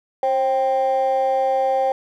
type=ring-modulated tone; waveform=triangle; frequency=659.3 Hz; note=E5; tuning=in tune; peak=-10 dBFS; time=0.23-1.92 s; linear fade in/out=2 ms; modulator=126 Hz; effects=tanh soft clip ceiling -11 dBFS